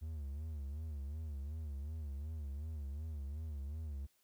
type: tone with vibrato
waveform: triangle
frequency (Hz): 74.2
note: D2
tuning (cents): +18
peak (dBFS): -38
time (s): 0.01-4.07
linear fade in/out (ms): 20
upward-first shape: sine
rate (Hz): 2.7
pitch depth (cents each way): 140
effects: white hiss -75 dBFS RMS until 4.23 s